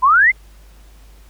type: exponential sweep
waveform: sine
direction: up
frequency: 981 to 2158 Hz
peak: -8 dBFS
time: 0.02-0.32 s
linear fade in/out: 20 ms
effects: added 50 Hz sine -41 dBFS peak until 1.29 s + pink hiss -52 dBFS RMS until 1.29 s